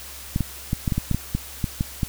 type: clicks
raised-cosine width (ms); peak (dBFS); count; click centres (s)
5; -9; 12; 0.361 / 0.407 / 0.731 / 0.878 / 0.922 / 0.98 / 1.113 / 1.146 / 1.35 / 1.642 / 1.809 / 2.032
effects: added 68 Hz sine -44 dBFS peak until 2.08 s + white hiss -39 dBFS RMS until 2.08 s